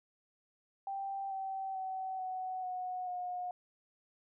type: tone with pitch steps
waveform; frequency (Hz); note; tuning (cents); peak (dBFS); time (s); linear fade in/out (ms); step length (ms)
sine; 784 / 771 / 758.2 / 745.6 / 733.2 / 721; G5 / G5 / F#5 / F#5 / F#5 / F#5; 0 / -29 / +42 / +13 / -16 / -45; -36; 0.87-3.51; 2; 440
effects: none